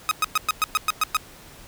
sawtooth tone bursts, 1261 Hz, D#6, 23 cents sharp, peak -14 dBFS, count 9, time 0.09-1.168 s, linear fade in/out 0 ms, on 22 ms, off 110 ms, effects pink hiss -46 dBFS RMS until 1.67 s

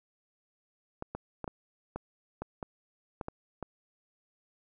clicks, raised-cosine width 1 ms, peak -22 dBFS, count 10, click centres 1.024 / 1.15 / 1.443 / 1.478 / 1.96 / 2.42 / 2.628 / 3.212 / 3.284 / 3.627 s, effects none

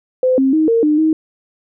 sine tone with pitch steps, 512 / 266.9 / 314.1 / 459.2 / 301.9 / 315.4 Hz, C5 / C4 / D#4 / A#4 / D4 / D#4, -38 / +35 / +16 / -26 / +48 / +24 cents, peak -10 dBFS, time 0.23-1.13 s, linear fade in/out 2 ms, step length 150 ms, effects none

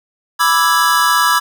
square chord, E dominant seventh, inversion second, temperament equal, 987.8 / 1174.7 / 1318.5 / 1661.2 Hz, B5 / D6 / E6 / G#6, 0 / 0 / 0 / 0 cents, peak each -17 dBFS, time 0.39-1.4 s, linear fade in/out 20 ms, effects none

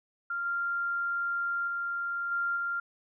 sine tone with level steps, 1391 Hz, F6, 7 cents flat, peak -30 / -28 / -30 / -27 / -29 dBFS, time 0.3-2.8 s, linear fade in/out 5 ms, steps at 0.45 / 1.67 / 2.31 / 2.56 s, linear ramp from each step 10 ms, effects none

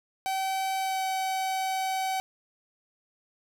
45% pulse tone with pitch glide, 767 to 760.8 Hz, G5 to F#5, -38 to +48 cents, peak -27 dBFS, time 0.26-2.2 s, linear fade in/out 0 ms, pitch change -14 cents, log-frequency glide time 0.77-1.04 s, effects none

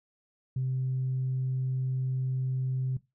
sine tone, 130 Hz, C3, 11 cents flat, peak -26 dBFS, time 0.56-2.97 s, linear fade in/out 5 ms, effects noise-tail reverb RT60 0.2 s tail -18 dB re dry + tanh soft clip ceiling -23 dBFS

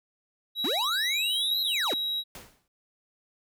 triangle tone with pitch glide, 3877 to 3850 Hz, B7 to B7, -33 to -45 cents, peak -26 dBFS, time 0.55-2.24 s, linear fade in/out 50 ms, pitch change -12 cents, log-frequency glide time 0.81-1.58 s
square linear two-way sweep, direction up then down, 210.5 to 4200 to 210.5 Hz, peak -29 dBFS, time 0.64-1.94 s, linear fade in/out 5 ms, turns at 1.61 s
pink noise with exponential decay, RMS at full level -40 dBFS, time 2.35-2.68 s, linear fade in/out 2 ms, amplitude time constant 71 ms
effects none

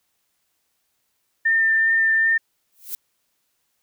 sine tone with vibrato, 1800 Hz, A6, 39 cents sharp, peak -15 dBFS, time 1.45-2.38 s, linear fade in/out 10 ms, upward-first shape triangle, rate 2.6 Hz, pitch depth 13 cents each way
violet noise with exponential growth, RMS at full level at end -26 dBFS, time 2.72-2.95 s, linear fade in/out 1 ms, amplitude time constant 48 ms
effects white hiss -71 dBFS RMS until 3.82 s

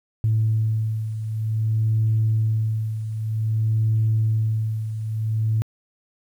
sine beating tone pair, 110 / 110.53 Hz, A2 / A2, 0 / +8 cents, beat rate 0.53 Hz, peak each -19 / -25 dBFS, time 0.24-5.62 s, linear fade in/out 0 ms, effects tanh soft clip ceiling -12 dBFS + 9-bit

